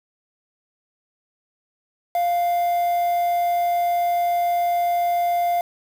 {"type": "tone with quantisation", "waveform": "triangle", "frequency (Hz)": 698.5, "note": "F5", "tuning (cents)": 0, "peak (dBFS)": -16, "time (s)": [2.15, 5.61], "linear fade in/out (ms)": 2, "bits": 6, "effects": []}